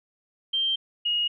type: tone pair in turn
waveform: sine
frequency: 3149 / 2875 Hz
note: G7 / F7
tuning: +7 / +50 cents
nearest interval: major second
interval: 157 cents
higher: first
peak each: -22 dBFS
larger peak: neither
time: 0.53-0.76 / 1.05-1.28 s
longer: neither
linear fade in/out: 10 ms
effects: none